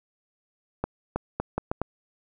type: accelerating click train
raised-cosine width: 1 ms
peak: -12 dBFS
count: 6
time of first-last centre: 0.84-1.816 s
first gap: 320 ms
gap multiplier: 0.75
effects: none